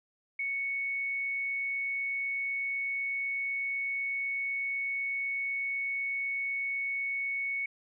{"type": "tone", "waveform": "sine", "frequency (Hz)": 2218, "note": "C#7", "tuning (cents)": 0, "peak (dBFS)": -30, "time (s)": [0.39, 7.66], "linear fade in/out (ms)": 5, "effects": []}